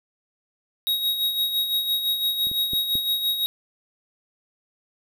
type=tone with tremolo; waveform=square; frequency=3789 Hz; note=A#7; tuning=27 cents sharp; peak=-20 dBFS; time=0.87-3.46 s; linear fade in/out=0 ms; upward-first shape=sine; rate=5.9 Hz; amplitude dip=55%
type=clicks; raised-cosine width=3 ms; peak=-30 / -25 / -21 / -21 dBFS; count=4; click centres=2.47 / 2.515 / 2.734 / 2.954 s
effects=none